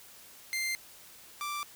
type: tone pair in turn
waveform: sawtooth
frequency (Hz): 2093 / 1174.7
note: C7 / D6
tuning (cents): 0 / 0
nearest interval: minor seventh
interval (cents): 1000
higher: first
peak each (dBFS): -27 / -30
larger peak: first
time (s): 0.53-0.75 / 1.41-1.63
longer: neither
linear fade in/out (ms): 0
effects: white hiss -53 dBFS RMS until 1.75 s